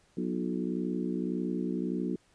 harmonic tone with a mistuned harmonic, 61.74 Hz, B1, in tune, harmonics 3 / 4 / 5 / 6 / 7, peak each -34 / -34 / -36 / -37 / -43 dBFS, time 0.17-2.16 s, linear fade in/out 5 ms, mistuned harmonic 6, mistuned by -49 cents, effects pink hiss -66 dBFS RMS until 2.34 s + resampled to 22050 Hz

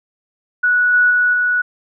sine tone with level steps, 1470 Hz, F#6, 12 cents flat, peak -11 / -9 / -11 / -13 dBFS, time 0.63-1.62 s, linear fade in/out 10 ms, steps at 0.93 / 1.1 / 1.33 s, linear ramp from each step 10 ms, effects none

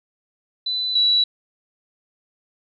sine tone pair in turn, 3997 / 3928 Hz, B7 / B7, +20 / -10 cents, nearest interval unison, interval 30 cents, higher first, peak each -21 / -14 dBFS, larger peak second, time 0.66-0.95 / 0.95-1.24 s, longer neither, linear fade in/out 5 ms, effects none

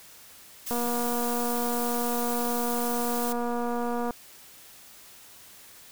blue noise, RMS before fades -34 dBFS, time 0.66-3.33 s, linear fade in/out 10 ms
click train, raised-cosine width 1 ms, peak -18 dBFS, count 813, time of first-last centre 0.71-4.107 s, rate 239 Hz
effects white hiss -50 dBFS RMS until 5.91 s

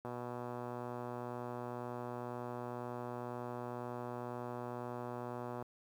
click train, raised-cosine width 1 ms, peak -29 dBFS, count 681, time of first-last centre 0.05-5.624 s, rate 122 Hz, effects high-pass 60 Hz 12 dB/octave + 10-bit

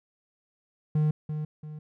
triangle tone with echo, 152.6 Hz, D#3, 33 cents flat, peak -19 dBFS, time 0.95-1.11 s, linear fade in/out 5 ms, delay 340 ms, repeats 2, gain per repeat -8 dB, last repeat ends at 1.79 s, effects none

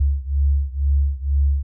sine beating tone pair, 69.3 / 71.4 Hz, C#2 / D2, 0 / -48 cents, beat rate 2.1 Hz, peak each -18 / -20 dBFS, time 0-1.63 s, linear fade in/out 10 ms, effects none

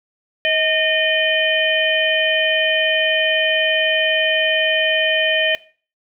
harmonic tone with a mistuned harmonic, 612 Hz, D#5, 29 cents flat, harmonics 1 / 3 / 4 / 5, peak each -20 / -20 / -20 / -20 dBFS, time 0.45-5.55 s, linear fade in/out 0 ms, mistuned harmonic 1, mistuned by +55 cents, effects noise-tail reverb RT60 0.4 s tail -19 dB re dry

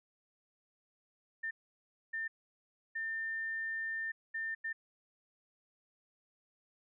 sine tone bursts at uneven times, 1800 Hz, A6, 39 cents sharp, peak -35 dBFS, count 5, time 1.43-1.51 / 2.13-2.28 / 2.95-4.12 / 4.34-4.55 / 4.64-4.73 s, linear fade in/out 10 ms, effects none

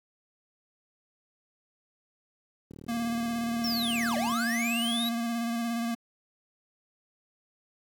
click train, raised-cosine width 3 ms, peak -31 dBFS, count 63, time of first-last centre 2.71-4.32 s, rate 38.5 Hz
square tone with vibrato, 233.1 Hz, A#3, in tune, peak -29 dBFS, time 2.88-5.95 s, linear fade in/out 10 ms, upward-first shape square, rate 17 Hz, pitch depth 21 cents each way
square linear two-way sweep, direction down then up, 5588 to 563 to 3952 Hz, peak -30 dBFS, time 3.64-5.09 s, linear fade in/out 2 ms, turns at 4.17 s
effects high-pass 100 Hz 12 dB/octave + 10-bit

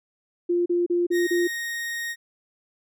sine tone bursts, 349.2 Hz, F4, in tune, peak -19 dBFS, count 5, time 0.49-1.476 s, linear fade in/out 10 ms, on 170 ms, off 34 ms
40% pulse tone, 1864.7 Hz, A#6, in tune, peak -27 dBFS, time 1.11-2.16 s, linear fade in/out 50 ms
effects none

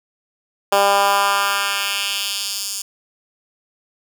10% pulse tone with high-pass filter sweep, 199.7 Hz, G3, 32 cents sharp, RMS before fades -19 dBFS, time 0.72-2.82 s, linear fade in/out 5 ms, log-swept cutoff 560 to 6400 Hz, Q 1.5, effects none

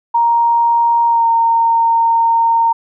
sine tone with pitch glide, 935 to 919.5 Hz, A#5 to A#5, +5 to -24 cents, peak -9 dBFS, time 0.14-2.73 s, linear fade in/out 10 ms, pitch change -29 cents, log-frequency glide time 1.07-1.27 s, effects none

